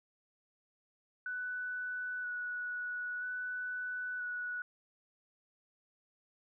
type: tone with vibrato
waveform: sine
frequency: 1480 Hz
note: F#6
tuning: in tune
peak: -36 dBFS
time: 1.26-4.62 s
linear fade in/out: 2 ms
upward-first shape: square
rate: 0.51 Hz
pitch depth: 12 cents each way
effects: none